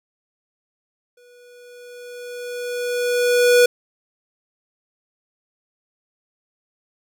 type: tone with exponential growth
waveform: square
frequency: 488 Hz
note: B4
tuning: 21 cents flat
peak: -10 dBFS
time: 1.17-3.66 s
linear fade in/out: 5 ms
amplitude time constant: 540 ms
effects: none